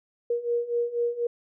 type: beating tone pair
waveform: sine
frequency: 472.5 / 476.6 Hz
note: A#4 / A#4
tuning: +23 / +38 cents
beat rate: 4.1 Hz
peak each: -29 / -26 dBFS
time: 0.3-1.27 s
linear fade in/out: 5 ms
effects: none